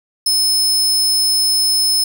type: tone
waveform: sawtooth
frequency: 5210 Hz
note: E8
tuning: 21 cents flat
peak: -10 dBFS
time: 0.26-2.04 s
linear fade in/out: 5 ms
effects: none